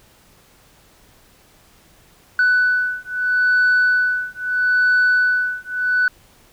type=beating tone pair; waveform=sine; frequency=1491 / 1491.77 Hz; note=F#6 / F#6; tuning=+13 / +14 cents; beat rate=0.77 Hz; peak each=-16 dBFS; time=2.39-6.08 s; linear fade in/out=2 ms; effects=tanh soft clip ceiling -10 dBFS + pink hiss -52 dBFS RMS until 6.52 s